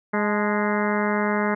harmonic tone with a mistuned harmonic, 207.7 Hz, G#3, in tune, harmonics 1 / 2 / 3 / 4 / 5 / 6 / 7 / 8 / 9 / 10, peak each -24 / -27 / -29 / -30 / -31 / -32 / -32 / -33 / -34 / -34 dBFS, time 0.13-1.55 s, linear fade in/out 10 ms, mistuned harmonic 4, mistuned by +55 cents, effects none

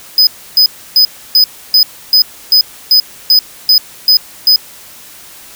square tone bursts, 5010 Hz, D#8, 11 cents sharp, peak -4 dBFS, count 12, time 0.18-4.56 s, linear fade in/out 2 ms, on 90 ms, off 300 ms, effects white hiss -35 dBFS RMS until 5.55 s

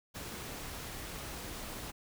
pink noise, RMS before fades -43 dBFS, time 0.14-1.92 s, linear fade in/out 20 ms, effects none

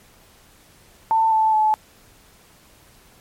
sine tone with pitch steps, 892 / 877.2 / 862.6 Hz, A5 / A5 / A5, +23 / -6 / -35 cents, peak -14 dBFS, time 1.11-1.74 s, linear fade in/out 0 ms, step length 210 ms, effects pink hiss -52 dBFS RMS until 3.2 s + MP3 64 kbps

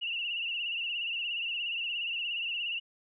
sine tone with vibrato, 2789 Hz, F7, 3 cents flat, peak -31 dBFS, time 0.01-2.8 s, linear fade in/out 20 ms, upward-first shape sine, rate 17 Hz, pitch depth 76 cents each way, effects none

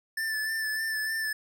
square tone with vibrato, 1761 Hz, A6, 1 cent sharp, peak -29 dBFS, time 0.17-1.33 s, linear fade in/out 5 ms, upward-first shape sine, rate 3.3 Hz, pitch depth 28 cents each way, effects none

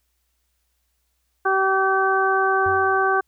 harmonic tone, 384.3 Hz, G4, 34 cents flat, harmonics 1 / 2 / 3 / 4, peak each -22 / -22 / -22 / -22 dBFS, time 1.45-3.21 s, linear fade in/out 10 ms
triangle tone with exponential decay, 92.5 Hz, F#2, in tune, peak -27 dBFS, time 2.66-3.22 s, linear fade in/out 0 ms, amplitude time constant 120 ms
effects added 60 Hz sine -70 dBFS peak until 3.27 s + white hiss -72 dBFS RMS until 3.27 s

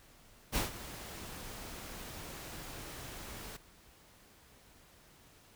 pink noise with ADSR envelope, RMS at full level -31 dBFS, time 0.52-3.57 s, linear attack 38 ms, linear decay 140 ms, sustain -15 dB, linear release 8 ms, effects pink hiss -61 dBFS RMS until 5.55 s

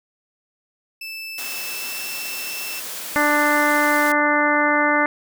30% pulse tone with pitch glide, 2637 to 2666 Hz, E7 to E7, 0 to +19 cents, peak -27 dBFS, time 1.01-2.8 s, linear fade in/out 5 ms, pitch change +19 cents, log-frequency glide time 1.63-2.06 s
white high-pass noise, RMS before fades -31 dBFS, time 1.38-4.12 s, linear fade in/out 2 ms, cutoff 240 Hz, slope 12 dB/octave
harmonic tone, 295.2 Hz, D4, 9 cents sharp, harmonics 1 / 2 / 3 / 4 / 5 / 6 / 7, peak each -23 / -23 / -23 / -23 / -23 / -23 / -23 dBFS, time 3.16-5.06 s, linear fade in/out 0 ms
effects none

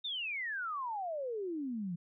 sine exponential sweep, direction down, 3729 to 164.81 Hz, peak -35 dBFS, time 0.04-1.96 s, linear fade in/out 10 ms, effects none

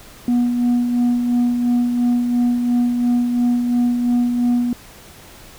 sine tone with tremolo, 242.5 Hz, B3, 31 cents flat, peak -10 dBFS, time 0.28-4.73 s, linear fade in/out 2 ms, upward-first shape sine, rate 2.9 Hz, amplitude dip 50%, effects tanh soft clip ceiling -12 dBFS + pink hiss -42 dBFS RMS until 5.58 s

